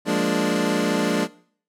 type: chord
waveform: 25% pulse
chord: Bb dominant seventh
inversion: second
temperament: equal with one note detuned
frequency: 175.52 / 207.7 / 233.1 / 293.7 Hz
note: F3 / Ab3 / Bb3 / D4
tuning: +9 / 0 / 0 / 0 cents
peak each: -23 / -21 / -22 / -20 dBFS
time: 0.05-1.28 s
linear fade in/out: 50 ms
effects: noise-tail reverb RT60 0.5 s tail -19 dB re dry + low-pass 11000 Hz 12 dB/octave